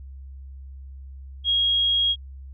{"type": "tone", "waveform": "sine", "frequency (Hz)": 3280, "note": "G#7", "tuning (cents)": -22, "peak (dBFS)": -18, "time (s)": [1.44, 2.16], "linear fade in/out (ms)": 50, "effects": ["added 67 Hz sine -37 dBFS peak until 2.53 s"]}